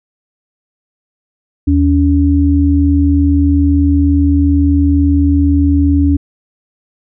sine tone pair together, 79.5 / 282.8 Hz, D#2 / C#4, +38 / +35 cents, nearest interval octave + minor seventh, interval 2197 cents, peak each -10 dBFS, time 1.67-6.17 s, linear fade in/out 10 ms, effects none

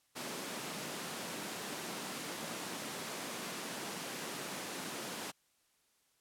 pink high-pass noise, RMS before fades -42 dBFS, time 0.15-5.32 s, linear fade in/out 20 ms, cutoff 170 Hz, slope 24 dB/octave, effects white hiss -74 dBFS RMS until 6.2 s + low-pass 12000 Hz 12 dB/octave

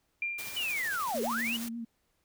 sine tone with exponential decay, 2386 Hz, D7, 27 cents sharp, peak -28 dBFS, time 0.22-0.96 s, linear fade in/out 2 ms, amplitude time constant 160 ms
white noise with tremolo, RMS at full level -40 dBFS, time 0.38-1.69 s, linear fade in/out 10 ms, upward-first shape sine, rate 13 Hz, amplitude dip 30%
sine linear two-way sweep, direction down then up, 3036 to 390.4 to 3036 Hz, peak -30 dBFS, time 0.56-1.57 s, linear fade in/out 10 ms, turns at 1.22 s
sine tone with vibrato, 232 Hz, A#3, 8 cents flat, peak -35 dBFS, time 1.14-1.85 s, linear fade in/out 10 ms, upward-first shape sine, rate 8.3 Hz, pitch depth 33 cents each way
effects pink hiss -75 dBFS RMS until 2.24 s

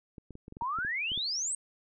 clicks, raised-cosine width 3 ms, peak -32 dBFS, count 11, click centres 0.182 / 0.307 / 0.354 / 0.481 / 0.524 / 0.569 / 0.621 / 0.787 / 0.849 / 1.118 / 1.176 s
sine exponential sweep, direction up, 906 to 8580 Hz, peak -30 dBFS, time 0.61-1.55 s, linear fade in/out 2 ms
effects none

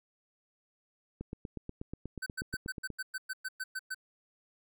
click train, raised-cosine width 3 ms, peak -26 dBFS, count 15, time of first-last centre 1.21-2.903 s, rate 8.27 Hz
square tone bursts, 1528 Hz, G6, 45 cents flat, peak -35 dBFS, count 12, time 2.22-3.946 s, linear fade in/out 10 ms, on 43 ms, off 110 ms
effects none

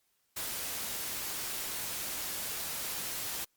white noise, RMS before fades -37 dBFS, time 0.36-3.45 s, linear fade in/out 10 ms, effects white hiss -75 dBFS RMS until 3.56 s + Opus 48 kbps

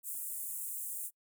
pink high-pass noise, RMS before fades -40 dBFS, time 0.03-1.11 s, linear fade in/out 50 ms, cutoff 8000 Hz, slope 48 dB/octave, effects noise-tail reverb RT60 0.1 s tail -26 dB re dry

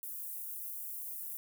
pink high-pass noise, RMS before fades -42 dBFS, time 0.03-1.37 s, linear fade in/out 0 ms, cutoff 12000 Hz, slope 24 dB/octave, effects none

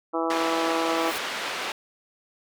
harmonic tone, 164.5 Hz, E3, 3 cents flat, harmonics 2 / 3 / 4 / 5 / 6 / 7 / 8, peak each -28 / -30 / -31 / -32 / -33 / -33 / -34 dBFS, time 0.13-1.12 s, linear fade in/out 20 ms
white band-pass noise, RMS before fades -31 dBFS, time 0.3-1.72 s, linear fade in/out 2 ms, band 320 to 2900 Hz, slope 12 dB/octave
white noise with exponential growth, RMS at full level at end -34 dBFS, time 0.74-1.18 s, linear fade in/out 0 ms, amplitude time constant 95 ms
effects none

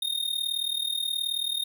square tone with amplitude modulation, 3691 Hz, A#7, 18 cents flat, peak -24 dBFS, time 0.02-1.64 s, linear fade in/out 5 ms, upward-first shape sine, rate 38.7 Hz, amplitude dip 80%, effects none

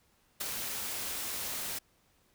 white noise with ADSR envelope, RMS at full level -32 dBFS, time 0.4-1.79 s, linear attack 14 ms, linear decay 8 ms, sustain -5 dB, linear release 10 ms, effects pink hiss -69 dBFS RMS until 2.34 s

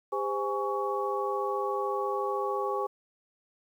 sine tone cluster, 402.2 / 516 / 829 / 1121 Hz, G4 / C5 / G#5 / C#6, +44 / -24 / -3 / +19 cents, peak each -32 / -34 / -34 / -33 dBFS, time 0.12-2.87 s, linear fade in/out 10 ms, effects 10-bit

